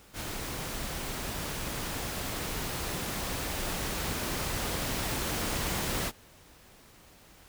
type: noise with level ramp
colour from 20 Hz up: pink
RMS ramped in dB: -37 to -31 dBFS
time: 0.13-6.12 s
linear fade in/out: 50 ms
effects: pink hiss -56 dBFS RMS until 7.48 s